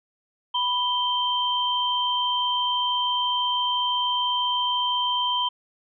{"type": "tone pair together", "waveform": "sine", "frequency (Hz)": [987.8, 3133], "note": ["B5", "G7"], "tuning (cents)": [0, -2], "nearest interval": "octave + minor sixth", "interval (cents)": 1998, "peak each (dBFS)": -24, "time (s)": [0.54, 5.49], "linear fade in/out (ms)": 10, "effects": []}